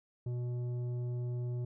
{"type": "tone with tanh clipping", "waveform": "sine", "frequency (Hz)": 122.3, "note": "B2", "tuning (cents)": -16, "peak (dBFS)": -35, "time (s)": [0.26, 1.65], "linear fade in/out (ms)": 5, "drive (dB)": 9, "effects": []}